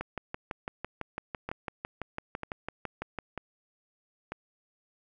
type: two click trains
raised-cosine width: 0.5 ms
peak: -20 / -19 dBFS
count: 4 / 20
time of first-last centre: 1.49-4.32 / 0.01-3.187 s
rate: 1.06 / 5.98 Hz
effects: none